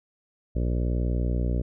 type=harmonic tone; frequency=60.2 Hz; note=B1; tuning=44 cents flat; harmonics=1 / 2 / 3 / 4 / 5 / 6 / 7 / 8 / 9 / 10; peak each=-24 / -30 / -34 / -36 / -38 / -40 / -41 / -42 / -43 / -44 dBFS; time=0.55-1.62 s; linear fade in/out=10 ms; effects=none